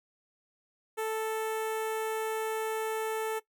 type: tone with notch filter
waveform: sawtooth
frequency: 440 Hz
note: A4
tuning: in tune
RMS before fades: -32 dBFS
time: 0.97-3.4 s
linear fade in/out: 20 ms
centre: 4700 Hz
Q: 0.87
effects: noise-tail reverb RT60 0.1 s tail -18 dB re dry